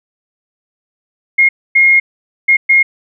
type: tone bursts at uneven times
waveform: sine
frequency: 2144 Hz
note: C7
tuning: 42 cents sharp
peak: -5 dBFS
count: 4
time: 1.38-1.49 / 1.75-2 / 2.48-2.57 / 2.69-2.83 s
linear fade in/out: 10 ms
effects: none